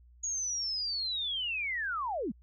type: linear sweep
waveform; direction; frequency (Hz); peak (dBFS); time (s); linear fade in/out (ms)
sine; down; 6730 to 174.61; -31; 0.23-2.32; 10
effects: added 60 Hz sine -55 dBFS peak until 2.42 s